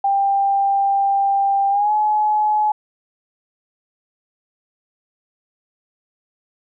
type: tone with pitch glide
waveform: sine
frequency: 792 to 848.8 Hz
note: G5 to G#5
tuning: +18 to +38 cents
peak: -14 dBFS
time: 0.04-2.72 s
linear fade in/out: 5 ms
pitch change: +120 cents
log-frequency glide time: 1.7-1.92 s
effects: none

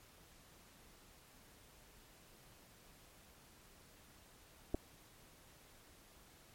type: clicks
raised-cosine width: 2 ms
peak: -24 dBFS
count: 2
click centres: 4.744 / 4.747 s
effects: pink hiss -63 dBFS RMS until 6.54 s + MP3 64 kbps

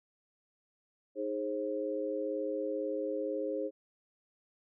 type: chord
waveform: sine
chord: Ab major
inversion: second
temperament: equal with one note detuned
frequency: 311.1 / 415.3 / 533.3 Hz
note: Eb4 / Ab4 / C5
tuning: 0 / 0 / +33 cents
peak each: -38 / -37 / -35 dBFS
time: 1.15-3.71 s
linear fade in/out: 50 ms
effects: none

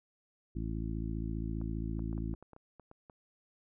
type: harmonic tone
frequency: 55 Hz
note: A1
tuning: in tune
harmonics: 1 / 2 / 3 / 4 / 5 / 6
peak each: -37 / -40 / -42 / -43 / -44 / -45 dBFS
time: 0.55-2.35 s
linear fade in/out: 10 ms
type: clicks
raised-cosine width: 1 ms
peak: -38 dBFS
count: 11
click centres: 1.615 / 1.993 / 2.129 / 2.179 / 2.339 / 2.426 / 2.533 / 2.564 / 2.797 / 2.914 / 3.098 s
effects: none

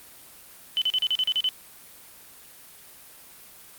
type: tone bursts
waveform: sine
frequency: 3029 Hz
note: F#7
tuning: 40 cents sharp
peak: -20 dBFS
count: 9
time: 0.77-1.489 s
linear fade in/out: 0 ms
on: 47 ms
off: 37 ms
effects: white hiss -48 dBFS RMS until 3.78 s + Opus 32 kbps

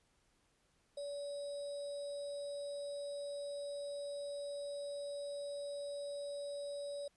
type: tone with sample-and-hold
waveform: sine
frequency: 572 Hz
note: D5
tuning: 46 cents flat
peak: -40 dBFS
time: 0.97-7.08 s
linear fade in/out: 5 ms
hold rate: 4410 Hz
effects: pink hiss -75 dBFS RMS until 7.16 s + resampled to 24000 Hz

